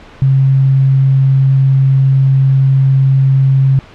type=tone; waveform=sine; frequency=134.6 Hz; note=C3; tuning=49 cents sharp; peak=-6 dBFS; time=0.22-3.79 s; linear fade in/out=0 ms; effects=pink hiss -37 dBFS RMS until 3.94 s + low-pass 3000 Hz 12 dB/octave